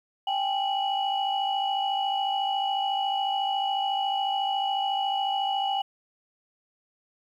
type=tone cluster; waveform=sine; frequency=787 / 841 / 2932 Hz; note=G5 / G#5 / F#7; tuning=+7 / +22 / -16 cents; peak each=-25 / -32 / -31 dBFS; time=0.27-5.82 s; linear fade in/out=5 ms; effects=tanh soft clip ceiling -16 dBFS + 10-bit